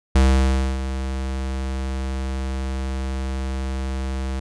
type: tone with ADSR envelope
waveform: square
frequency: 66 Hz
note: C2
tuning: 16 cents sharp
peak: -12 dBFS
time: 0.15-4.4 s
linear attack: 6 ms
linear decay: 620 ms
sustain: -12 dB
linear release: 9 ms
effects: resampled to 22050 Hz